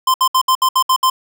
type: tone bursts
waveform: square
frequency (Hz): 1039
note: C6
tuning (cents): -12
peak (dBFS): -11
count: 8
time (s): 0.07-1.1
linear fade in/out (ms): 5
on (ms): 71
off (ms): 66
effects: none